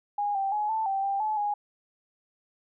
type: tone with pitch steps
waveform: sine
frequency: 821 / 782 / 841 / 882 / 780 / 791 / 860 / 826 Hz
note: G#5 / G5 / G#5 / A5 / G5 / G5 / A5 / G#5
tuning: -20 / -4 / +22 / +4 / -9 / +15 / -40 / -10 cents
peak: -25 dBFS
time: 0.18-1.54 s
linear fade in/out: 5 ms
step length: 170 ms
effects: none